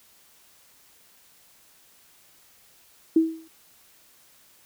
sine tone with exponential decay, 323.5 Hz, E4, 32 cents flat, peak -12 dBFS, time 3.16-3.48 s, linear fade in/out 5 ms, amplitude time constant 68 ms, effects white hiss -57 dBFS RMS until 4.65 s

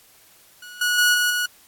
sawtooth tone with level steps, 1460 Hz, F#6, 24 cents flat, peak -34 / -15 / -11 / -14 / -17 dBFS, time 0.62-1.46 s, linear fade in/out 5 ms, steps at 0.81 / 0.98 / 1.14 / 1.3 s, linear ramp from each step 5 ms, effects white hiss -53 dBFS RMS until 1.67 s + AAC 64 kbps

